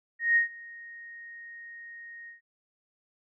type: tone with ADSR envelope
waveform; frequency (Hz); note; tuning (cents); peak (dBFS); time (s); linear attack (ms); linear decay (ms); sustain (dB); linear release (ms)
sine; 1864.7; A#6; 0; -18; 0.19-2.41; 170; 120; -24; 130
effects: none